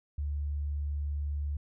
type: tone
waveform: sine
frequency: 72.7 Hz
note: D2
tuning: 17 cents flat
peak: -30 dBFS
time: 0.18-1.57 s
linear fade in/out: 5 ms
effects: none